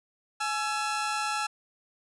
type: tone pair together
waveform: sawtooth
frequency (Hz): 844 / 1339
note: G#5 / E6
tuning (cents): +28 / +27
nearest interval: minor sixth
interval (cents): 799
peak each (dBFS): -27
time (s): 0.4-1.47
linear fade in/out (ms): 10
effects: resampled to 24000 Hz